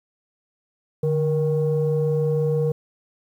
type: tone pair together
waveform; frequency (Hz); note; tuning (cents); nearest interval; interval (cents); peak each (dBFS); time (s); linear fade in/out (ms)
sine; 148.6 / 471.8; D3 / A#4; +21 / +21; octave + minor sixth; 2000; -20; 1.03-2.72; 5
effects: tanh soft clip ceiling -13 dBFS + 9-bit